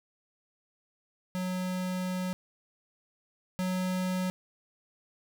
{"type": "tone pair in turn", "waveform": "square", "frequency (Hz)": [183.6, 184.31], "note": ["F#3", "F#3"], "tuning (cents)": [-13, -6], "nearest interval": "unison", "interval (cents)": 7, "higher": "second", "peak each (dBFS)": [-31, -29], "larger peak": "second", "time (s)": [[1.35, 2.33], [3.59, 4.3]], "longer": "first", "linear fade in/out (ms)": 0, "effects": []}